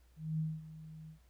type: tone with ADSR envelope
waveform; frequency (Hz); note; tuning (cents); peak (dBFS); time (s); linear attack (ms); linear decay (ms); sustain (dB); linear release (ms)
sine; 157.4; D#3; +20; -31; 0.16-1.19; 230; 220; -16; 100
effects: added 60 Hz sine -62 dBFS peak until 1.29 s + pink hiss -73 dBFS RMS until 1.29 s